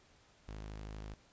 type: tone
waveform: sawtooth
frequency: 52.5 Hz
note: G#1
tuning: 19 cents sharp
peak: -40 dBFS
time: 0.48-1.14 s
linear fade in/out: 5 ms
effects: pink hiss -66 dBFS RMS until 1.32 s + resampled to 16000 Hz